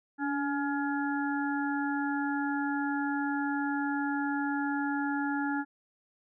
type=harmonic tone with a mistuned harmonic; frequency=281.2 Hz; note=C#4; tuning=25 cents sharp; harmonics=1 / 3 / 5 / 6; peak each=-30 / -35 / -37 / -38 dBFS; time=0.18-5.65 s; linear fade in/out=50 ms; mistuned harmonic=1; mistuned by=+31 cents; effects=none